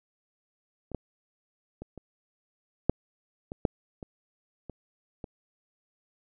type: clicks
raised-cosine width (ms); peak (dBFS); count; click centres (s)
2; -28 / -17 / -26 / -29 / -7 / -23 / -9 / -26 / -26 / -24; 10; 0.917 / 0.947 / 1.82 / 1.977 / 2.896 / 3.519 / 3.652 / 4.028 / 4.697 / 5.242
effects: none